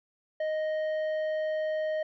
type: tone with tanh clipping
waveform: sine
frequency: 622.3 Hz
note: D#5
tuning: in tune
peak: -29 dBFS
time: 0.4-2.03 s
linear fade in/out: 5 ms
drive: 8 dB
effects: none